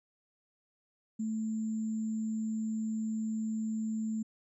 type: tone with sample-and-hold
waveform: sine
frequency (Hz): 220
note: A3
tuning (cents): 0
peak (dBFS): -31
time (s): 1.19-4.23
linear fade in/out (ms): 10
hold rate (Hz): 7350
effects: resampled to 24000 Hz